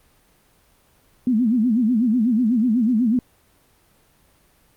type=tone with vibrato; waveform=sine; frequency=233.1 Hz; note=A#3; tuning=in tune; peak=-15 dBFS; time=1.27-3.19 s; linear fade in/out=2 ms; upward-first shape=sine; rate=8.1 Hz; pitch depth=180 cents each way; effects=pink hiss -58 dBFS RMS until 4.76 s + Opus 32 kbps